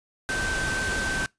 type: tone in noise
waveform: sine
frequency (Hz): 1548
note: G6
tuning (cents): -22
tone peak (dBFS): -27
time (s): 0.29-1.26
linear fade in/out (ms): 0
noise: pink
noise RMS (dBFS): -30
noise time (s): 0.29-1.26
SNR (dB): 0
effects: noise-tail reverb RT60 0.2 s tail -24 dB re dry + resampled to 22050 Hz